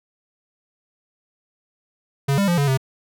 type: tone with pitch steps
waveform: square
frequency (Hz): 138.9 / 199.3 / 173.6 / 142 / 132.8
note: C#3 / G3 / F3 / C#3 / C3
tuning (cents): +4 / +29 / -10 / +42 / +26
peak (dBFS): -17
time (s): 2.28-2.775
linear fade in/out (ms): 10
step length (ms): 99
effects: none